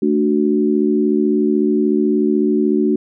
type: chord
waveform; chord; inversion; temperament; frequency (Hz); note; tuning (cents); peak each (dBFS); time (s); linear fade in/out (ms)
sine; D major; second; equal; 220 / 293.7 / 370; A3 / D4 / F#4; 0 / 0 / 0; -17; 0.02-2.96; 5
effects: none